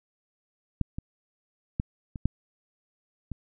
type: clicks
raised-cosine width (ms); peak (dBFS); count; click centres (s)
5; -12 / -21 / -14 / -24 / -10 / -22; 6; 0.813 / 0.985 / 1.799 / 2.158 / 2.256 / 3.317
effects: none